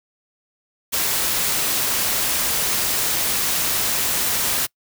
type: noise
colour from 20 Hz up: white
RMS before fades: -21 dBFS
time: 0.92-4.67 s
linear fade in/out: 20 ms
effects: noise-tail reverb RT60 0.1 s tail -25 dB re dry